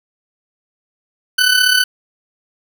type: tone with amplitude modulation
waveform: 20% pulse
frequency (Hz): 1500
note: F#6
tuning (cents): +23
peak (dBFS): -3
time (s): 1.38-1.84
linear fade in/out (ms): 10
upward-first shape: sine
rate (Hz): 35.5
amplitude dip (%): 60
effects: none